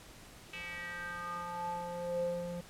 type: tone with band-pass filter sweep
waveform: square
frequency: 174.61 Hz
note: F3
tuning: in tune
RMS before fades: -39 dBFS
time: 0.53-2.61 s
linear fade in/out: 5 ms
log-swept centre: 2600 to 360 Hz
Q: 5.2
effects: pink hiss -54 dBFS RMS until 2.69 s + low-pass 12000 Hz 12 dB/octave